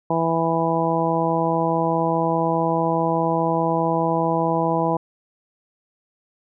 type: harmonic tone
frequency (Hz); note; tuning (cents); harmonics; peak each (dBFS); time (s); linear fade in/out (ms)
164.81; E3; 0; 1 / 2 / 3 / 4 / 5 / 6; -25 / -25 / -25 / -25 / -25 / -25; 0.1-4.97; 5
effects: none